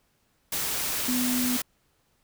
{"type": "tone in noise", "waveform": "sine", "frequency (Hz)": 249.3, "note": "B3", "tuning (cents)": 16, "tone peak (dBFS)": -25, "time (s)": [1.08, 1.57], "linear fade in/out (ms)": 5, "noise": "white", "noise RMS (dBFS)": -29, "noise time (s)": [0.52, 1.62], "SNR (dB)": 1, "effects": ["pink hiss -69 dBFS RMS until 2.23 s"]}